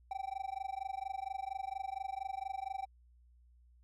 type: tone with amplitude modulation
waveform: triangle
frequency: 774 Hz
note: G5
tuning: 22 cents flat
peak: -32 dBFS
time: 0.11-2.86 s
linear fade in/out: 2 ms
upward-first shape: sine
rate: 24.3 Hz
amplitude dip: 100%
effects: added 60 Hz sine -61 dBFS peak until 3.83 s